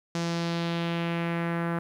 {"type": "tone with low-pass filter sweep", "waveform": "sawtooth", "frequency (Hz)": 169.1, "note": "E3", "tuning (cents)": 44, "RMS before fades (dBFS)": -29, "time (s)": [0.15, 1.79], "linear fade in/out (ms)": 2, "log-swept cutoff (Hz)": [6100, 1500], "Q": 1.9, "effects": ["10-bit"]}